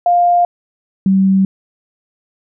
sine tone pair in turn, 702 / 192.16 Hz, F5 / G3, +9 / -34 cents, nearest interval octave + minor seventh, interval 2243 cents, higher first, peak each -8 dBFS, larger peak neither, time 0.06-0.45 / 1.06-1.45 s, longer neither, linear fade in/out 2 ms, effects none

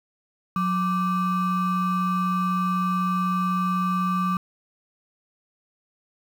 triangle ring-modulated tone, 678 Hz, E5, 49 cents sharp, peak -16 dBFS, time 0.56-4.37 s, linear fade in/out 2 ms, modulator 496 Hz, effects 8-bit

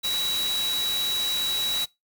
sine tone in noise, 3900 Hz, B7, 23 cents flat, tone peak -24 dBFS, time 0.03-1.86 s, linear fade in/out 20 ms, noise white, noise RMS -32 dBFS, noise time 0.03-1.86 s, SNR +5 dB, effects noise-tail reverb RT60 0.2 s tail -22 dB re dry

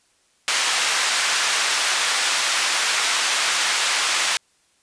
pink band-pass noise, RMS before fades -21 dBFS, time 0.48-4.37 s, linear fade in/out 0 ms, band 1300 to 8400 Hz, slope 12 dB/octave, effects white hiss -62 dBFS RMS until 4.82 s + resampled to 22050 Hz

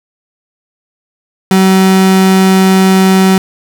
35% pulse tone, 189.6 Hz, F#3, 43 cents sharp, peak -3 dBFS, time 1.51-3.38 s, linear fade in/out 2 ms, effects none

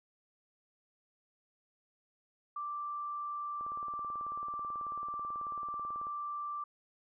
sine tone, 1174.7 Hz, D6, in tune, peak -36 dBFS, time 2.56-6.64 s, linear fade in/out 5 ms
click train, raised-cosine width 1 ms, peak -38 dBFS, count 46, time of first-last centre 3.61-6.069 s, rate 18.3 Hz
effects none

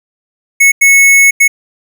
square tone bursts at uneven times, 2200 Hz, C#7, 14 cents flat, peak -4 dBFS, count 3, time 0.6-0.72 / 0.81-1.31 / 1.4-1.48 s, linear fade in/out 10 ms, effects none

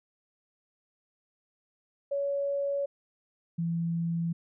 sine tone pair in turn, 562 / 167.86 Hz, C#5 / E3, +24 / +32 cents, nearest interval octave + major sixth, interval 2092 cents, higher first, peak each -27 dBFS, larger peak neither, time 2.11-2.86 / 3.58-4.33 s, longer neither, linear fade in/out 10 ms, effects none

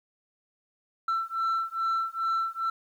sine beating tone pair, 1338 / 1340.4 Hz, E6 / E6, +25 / +29 cents, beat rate 2.4 Hz, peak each -27 dBFS, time 1.08-2.7 s, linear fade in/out 5 ms, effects tanh soft clip ceiling -23 dBFS + 10-bit

